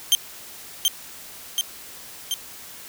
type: tone with echo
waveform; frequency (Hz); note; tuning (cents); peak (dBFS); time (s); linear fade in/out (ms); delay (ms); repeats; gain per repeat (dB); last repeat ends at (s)
sawtooth; 3160; G7; +13; -10; 0.12-0.15; 0; 730; 3; -3; 2.34
effects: white hiss -41 dBFS RMS until 2.88 s